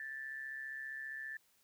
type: tone with amplitude modulation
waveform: sine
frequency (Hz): 1759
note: A6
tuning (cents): -1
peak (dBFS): -39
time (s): 0-1.37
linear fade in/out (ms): 2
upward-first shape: sine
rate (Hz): 135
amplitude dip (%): 55
effects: white hiss -72 dBFS RMS until 1.63 s